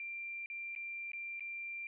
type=tone with dropouts; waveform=sine; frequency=2370 Hz; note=D7; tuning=15 cents sharp; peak=-40 dBFS; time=0-1.87 s; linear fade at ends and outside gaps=1 ms; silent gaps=0.46-0.5 / 0.751-0.761 / 1.118-1.133 / 1.396-1.406 s; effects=none